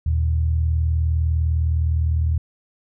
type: tone pair together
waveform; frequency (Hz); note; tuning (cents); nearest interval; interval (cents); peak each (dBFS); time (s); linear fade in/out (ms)
sine; 79.31 / 119.1; D#2 / A#2; +34 / +38; perfect fifth; 704; -17 / -26; 0.06-2.38; 5
effects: none